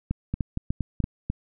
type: two click trains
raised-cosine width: 5 ms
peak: -14 / -13 dBFS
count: 4 / 5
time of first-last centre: 0.34-1.041 / 0.11-1.3 s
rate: 4.28 / 3.36 Hz
effects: none